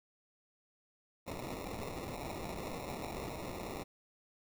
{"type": "noise with sample-and-hold", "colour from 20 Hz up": "blue", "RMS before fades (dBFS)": -42, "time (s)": [1.26, 3.84], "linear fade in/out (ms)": 20, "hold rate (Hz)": 1575, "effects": []}